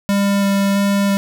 square tone with vibrato, 199 Hz, G3, 26 cents sharp, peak -14 dBFS, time 0.09-1.17 s, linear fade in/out 0 ms, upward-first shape square, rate 1.5 Hz, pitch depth 8 cents each way, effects none

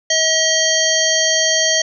harmonic tone, 638 Hz, D#5, 43 cents sharp, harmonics 1 / 3 / 5 / 7 / 9 / 10, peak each -20 / -20 / -20 / -20 / -20 / -20 dBFS, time 0.1-1.82 s, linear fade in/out 5 ms, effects none

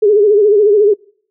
sine tone with vibrato, 415.3 Hz, G#4, in tune, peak -6 dBFS, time 0.02-0.94 s, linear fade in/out 10 ms, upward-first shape sine, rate 14 Hz, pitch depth 83 cents each way, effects noise-tail reverb RT60 0.6 s tail -26 dB re dry

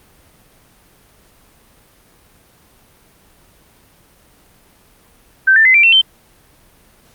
sine tone with pitch steps, 1552 / 1782.8 / 2048 / 2352 / 2702 / 3104 Hz, G6 / A6 / C7 / D7 / E7 / G7, -18 / +22 / -38 / +2 / +42 / -18 cents, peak -6 dBFS, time 5.47-6.016 s, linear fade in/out 10 ms, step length 91 ms, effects pink hiss -50 dBFS RMS until 7.14 s + Opus 32 kbps

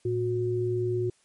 sine tone pair together, 113.7 / 363.3 Hz, A#2 / F#4, -43 / -32 cents, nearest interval octave + minor sixth, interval 2011 cents, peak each -29 / -26 dBFS, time 0.05-1.1 s, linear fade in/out 5 ms, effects white hiss -65 dBFS RMS until 1.24 s + MP3 48 kbps

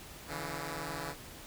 5% pulse tone pair together, 142.8 / 164.81 Hz, D3 / E3, -48 / 0 cents, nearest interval major second, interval 248 cents, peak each -29 / -29 dBFS, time 0.27-1.15 s, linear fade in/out 50 ms, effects pink hiss -49 dBFS RMS until 1.46 s

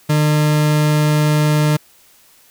40% pulse tone, 150.9 Hz, D3, 47 cents sharp, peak -11 dBFS, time 0.09-1.77 s, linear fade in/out 10 ms, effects white hiss -50 dBFS RMS until 2.5 s

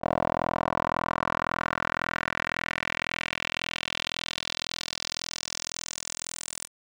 10% pulse tone with band-pass filter sweep, 41.88 Hz, E1, 28 cents sharp, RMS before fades -31 dBFS, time 0.01-6.68 s, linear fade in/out 50 ms, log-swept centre 710 to 8800 Hz, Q 2.2, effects none

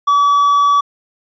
triangle tone, 1144 Hz, D6, 46 cents flat, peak -7 dBFS, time 0.07-0.81 s, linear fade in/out 10 ms, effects resampled to 16000 Hz

